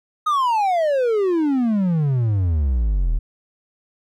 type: exponential sweep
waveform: triangle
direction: down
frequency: 1267 to 36.71 Hz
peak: -14 dBFS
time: 0.26-3.19 s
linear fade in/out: 10 ms
effects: none